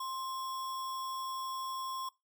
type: tone with sample-and-hold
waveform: sine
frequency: 1052 Hz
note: C6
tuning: 9 cents sharp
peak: -36 dBFS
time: 0-2.09 s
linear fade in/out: 5 ms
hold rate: 4410 Hz
effects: noise-tail reverb RT60 0.2 s tail -20 dB re dry